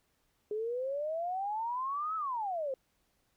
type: exponential two-way sweep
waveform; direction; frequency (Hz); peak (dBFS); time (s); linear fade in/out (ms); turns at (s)
sine; up then down; 414.5 to 1318.5 to 511; -32; 0.51-2.74; 2; 2.16
effects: pink hiss -75 dBFS RMS until 3.36 s